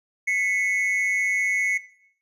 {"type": "tone pair together", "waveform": "triangle", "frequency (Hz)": [2005, 2200], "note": ["B6", "C#7"], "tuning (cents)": [26, -14], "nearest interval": "major second", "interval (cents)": 160, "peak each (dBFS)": [-24, -20], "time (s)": [0.27, 1.78], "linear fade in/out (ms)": 10, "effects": ["noise-tail reverb RT60 0.7 s tail -18 dB re dry", "resampled to 32000 Hz"]}